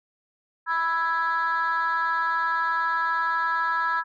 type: chord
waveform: sine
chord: E major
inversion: second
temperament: equal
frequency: 987.8 / 1318.5 / 1661.2 Hz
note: B5 / E6 / G#6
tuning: 0 / 0 / 0 cents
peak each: -25 dBFS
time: 0.66-4.04 s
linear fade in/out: 50 ms
effects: tanh soft clip ceiling -17 dBFS